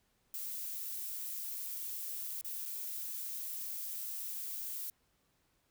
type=noise with dropouts; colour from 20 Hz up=violet; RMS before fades=-41 dBFS; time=0.34-4.9 s; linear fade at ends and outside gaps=1 ms; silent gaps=2.412-2.446 / 2.654-2.659 s; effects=pink hiss -75 dBFS RMS until 5.7 s